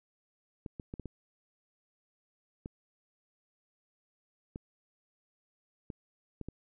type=clicks; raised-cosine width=3 ms; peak=-27 dBFS; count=10; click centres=0.662 / 0.798 / 0.939 / 0.997 / 1.057 / 2.659 / 4.559 / 5.902 / 6.413 / 6.486 s; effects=none